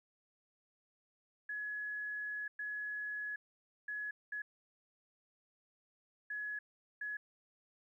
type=tone bursts at uneven times; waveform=sine; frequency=1690 Hz; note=G#6; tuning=30 cents sharp; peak=-38 dBFS; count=6; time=1.49-2.48 / 2.59-3.36 / 3.88-4.11 / 4.32-4.42 / 6.3-6.59 / 7.01-7.17 s; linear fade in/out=5 ms; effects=13-bit